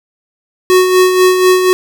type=tone with tremolo; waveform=square; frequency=368.8 Hz; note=F#4; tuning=6 cents flat; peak=-5 dBFS; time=0.7-1.73 s; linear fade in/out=0 ms; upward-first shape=sine; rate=4.1 Hz; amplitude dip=50%; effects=none